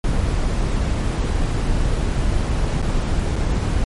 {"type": "noise with dropouts", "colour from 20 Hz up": "brown", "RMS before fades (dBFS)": -19, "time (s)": [0.04, 3.84], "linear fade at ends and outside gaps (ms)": 1, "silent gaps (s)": [[2.818, 2.825], [3.357, 3.363]], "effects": ["MP3 48 kbps"]}